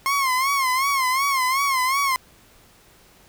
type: tone with vibrato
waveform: 30% pulse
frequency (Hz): 1068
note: C6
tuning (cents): +35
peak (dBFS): -16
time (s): 0.06-2.16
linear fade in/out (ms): 0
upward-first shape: sine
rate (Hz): 2.7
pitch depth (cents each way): 100
effects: pink hiss -53 dBFS RMS until 3.28 s